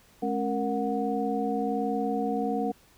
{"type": "tone cluster", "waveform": "sine", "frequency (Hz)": [212.2, 273.5, 465, 733], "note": ["G#3", "C#4", "A#4", "F#5"], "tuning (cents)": [38, -23, -4, -16], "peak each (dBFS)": -31, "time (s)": [0.22, 2.72], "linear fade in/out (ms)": 10, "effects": ["pink hiss -59 dBFS RMS until 2.97 s"]}